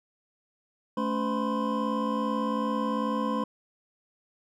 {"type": "tone cluster", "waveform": "triangle", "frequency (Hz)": [218.5, 280.9, 510, 1000, 1058], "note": ["A3", "C#4", "C5", "B5", "C6"], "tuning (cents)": [-12, 23, -44, 21, 19], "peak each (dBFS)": [-28, -31, -31, -32, -32], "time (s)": [0.97, 3.44], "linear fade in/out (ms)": 5, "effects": []}